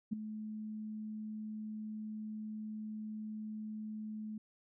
sine tone with ADSR envelope, 215.2 Hz, A3, 38 cents flat, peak -29 dBFS, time 0.11-4.38 s, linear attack 20 ms, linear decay 7 ms, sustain -11 dB, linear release 4 ms, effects none

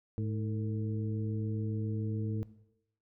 harmonic tone with a mistuned harmonic, 107.1 Hz, A2, 46 cents flat, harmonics 1 / 2 / 3 / 4, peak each -32 / -38 / -42 / -44 dBFS, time 0.18-2.43 s, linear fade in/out 0 ms, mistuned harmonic 4, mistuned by +79 cents, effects noise-tail reverb RT60 0.8 s tail -17 dB re dry

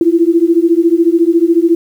sine beating tone pair, 329.6 / 343.6 Hz, E4 / F4, 0 / -28 cents, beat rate 14 Hz, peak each -10 dBFS, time 0.01-1.75 s, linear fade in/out 2 ms, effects 7-bit

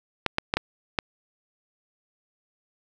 clicks, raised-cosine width 0.3 ms, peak -6 dBFS, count 5, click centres 0.263 / 0.384 / 0.539 / 0.57 / 0.988 s, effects none

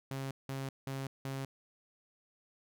sawtooth tone bursts, 135.2 Hz, C#3, 43 cents flat, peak -33 dBFS, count 4, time 0.11-1.45 s, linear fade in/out 2 ms, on 200 ms, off 180 ms, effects none

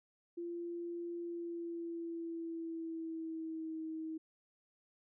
sine tone with pitch glide, 343.5 to 318.7 Hz, F4 to D#4, -29 to +42 cents, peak -39 dBFS, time 0.37-4.18 s, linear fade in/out 10 ms, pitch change -129 cents, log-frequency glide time 1.2-3.82 s, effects none

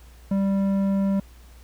square tone with low-pass filter, 196 Hz, G3, in tune, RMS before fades -22 dBFS, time 0.31-1.2 s, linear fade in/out 5 ms, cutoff 720 Hz, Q 0.55, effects added 60 Hz sine -45 dBFS peak until 1.63 s + pink hiss -55 dBFS RMS until 1.63 s

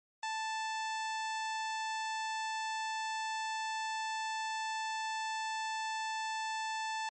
sawtooth tone, 880 Hz, A5, in tune, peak -31 dBFS, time 0.23-7.09 s, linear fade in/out 2 ms, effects MP3 32 kbps

